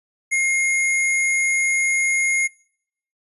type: tone with sample-and-hold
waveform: sine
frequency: 2135 Hz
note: C7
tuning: 34 cents sharp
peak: -16 dBFS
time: 0.31-2.48 s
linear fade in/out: 20 ms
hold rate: 8820 Hz
effects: noise-tail reverb RT60 0.7 s tail -25 dB re dry + resampled to 32000 Hz